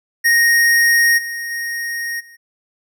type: tone with level steps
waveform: square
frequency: 1864.7 Hz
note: A#6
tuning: in tune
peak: -11 / -24 / -22 / -41 dBFS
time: 0.24-2.37 s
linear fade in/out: 20 ms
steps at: 1.17 / 1.5 / 2.19 s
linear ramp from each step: 20 ms
effects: none